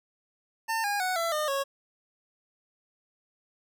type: tone with pitch steps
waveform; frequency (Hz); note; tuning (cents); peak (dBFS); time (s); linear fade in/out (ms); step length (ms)
25% pulse; 900 / 815.8 / 739.5 / 670.4 / 607.7 / 550.8; A5 / G#5 / F#5 / E5 / D#5 / C#5; +39 / -31 / -1 / +29 / -41 / -11; -23; 0.68-1.64; 20; 160
effects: none